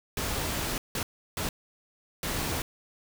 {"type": "noise bursts at uneven times", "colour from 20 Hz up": "pink", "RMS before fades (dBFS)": -31, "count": 4, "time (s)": [[0.17, 0.78], [0.95, 1.03], [1.37, 1.49], [2.23, 2.62]], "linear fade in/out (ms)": 2, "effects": []}